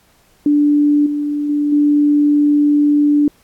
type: tone with level steps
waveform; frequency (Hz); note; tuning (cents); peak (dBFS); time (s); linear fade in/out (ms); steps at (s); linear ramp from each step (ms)
sine; 293; D4; -4; -9 / -16 / -13 / -9; 0.46-3.28; 2; 1.06 / 1.49 / 1.72; 5
effects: pink hiss -54 dBFS RMS until 3.43 s + AAC 64 kbps